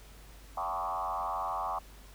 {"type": "tone with frequency modulation", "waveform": "sine", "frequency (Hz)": 943, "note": "A#5", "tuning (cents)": 20, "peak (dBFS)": -31, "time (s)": [0.57, 1.79], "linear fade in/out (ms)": 5, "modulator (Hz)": 87.5, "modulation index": 3, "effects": ["added 50 Hz sine -51 dBFS peak until 2.14 s", "pink hiss -56 dBFS RMS until 2.14 s"]}